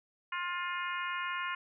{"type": "harmonic tone with a mistuned harmonic", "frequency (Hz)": 353.1, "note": "F4", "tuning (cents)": 19, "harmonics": [3, 4, 5, 6, 7, 8], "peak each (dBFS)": [-37, -39, -41, -43, -44, -45], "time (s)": [0.32, 1.55], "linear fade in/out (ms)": 5, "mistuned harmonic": 8, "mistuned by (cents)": 24, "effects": []}